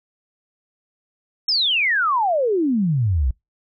sine exponential sweep, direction down, 5480 to 58.27 Hz, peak -16 dBFS, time 1.48-3.31 s, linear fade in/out 5 ms, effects noise-tail reverb RT60 0.2 s tail -26 dB re dry

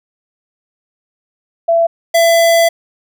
sine / square tone pair in turn, 670 / 670 Hz, E5 / E5, +28 / +28 cents, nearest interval unison, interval 0 cents, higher neither, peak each -8 dBFS, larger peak neither, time 1.68-1.87 / 2.14-2.69 s, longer second, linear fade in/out 10 ms, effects none

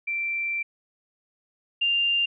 sine tone pair in turn, 2349 / 2793 Hz, D7 / F7, 0 / -1 cents, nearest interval minor third, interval 299 cents, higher second, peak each -25 / -20 dBFS, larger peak second, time 0.07-0.63 / 1.81-2.26 s, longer first, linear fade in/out 10 ms, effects none

